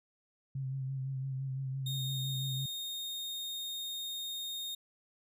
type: tone with vibrato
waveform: sine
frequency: 133.4 Hz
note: C3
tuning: 34 cents sharp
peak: -34 dBFS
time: 0.55-2.66 s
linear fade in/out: 5 ms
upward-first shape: sine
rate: 5.9 Hz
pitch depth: 33 cents each way
type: tone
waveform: 40% pulse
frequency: 3696 Hz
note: A#7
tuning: 16 cents flat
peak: -36 dBFS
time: 1.86-4.75 s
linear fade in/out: 5 ms
effects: none